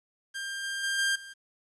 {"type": "tone with level steps", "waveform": "sawtooth", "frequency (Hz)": 1594, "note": "G6", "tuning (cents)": 28, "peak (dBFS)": [-30, -28, -24, -21, -39], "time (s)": [0.34, 1.34], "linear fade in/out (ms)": 20, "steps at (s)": [0.63, 0.83, 0.98, 1.15], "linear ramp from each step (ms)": 10, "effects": ["resampled to 24000 Hz", "10-bit"]}